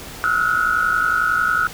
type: tone cluster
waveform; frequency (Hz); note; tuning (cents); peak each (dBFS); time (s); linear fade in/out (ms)
sine; 1298 / 1418 / 1469; E6 / F6 / F#6; -27 / +26 / -13; -20; 0.24-1.67; 0
effects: pink hiss -35 dBFS RMS until 1.73 s